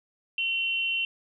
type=tone pair together; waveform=sine; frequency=2733 / 3068 Hz; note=F7 / G7; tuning=-38 / -38 cents; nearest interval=major second; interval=200 cents; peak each=-26 / -31 dBFS; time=0.38-1.05 s; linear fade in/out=2 ms; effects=none